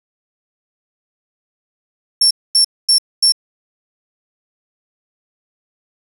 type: tone bursts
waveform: 35% pulse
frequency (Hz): 5440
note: F8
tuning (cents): -46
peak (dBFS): -6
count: 4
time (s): 2.21-3.322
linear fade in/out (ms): 5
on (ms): 98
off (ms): 240
effects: 7-bit